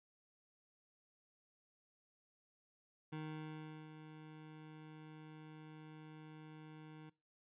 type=tone with ADSR envelope; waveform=25% pulse; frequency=155.3 Hz; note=D#3; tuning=3 cents flat; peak=-39 dBFS; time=3.12-7.1 s; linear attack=11 ms; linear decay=750 ms; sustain=-10 dB; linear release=11 ms; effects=noise-tail reverb RT60 0.3 s tail -22 dB re dry + resampled to 8000 Hz